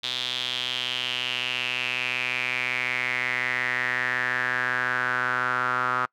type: tone with band-pass filter sweep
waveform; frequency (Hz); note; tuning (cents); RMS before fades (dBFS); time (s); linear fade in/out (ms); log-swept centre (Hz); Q
sawtooth; 125.5; B2; +28; -27; 0.03-6.06; 10; 3600 to 1300; 5.9
effects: noise-tail reverb RT60 0.1 s tail -26 dB re dry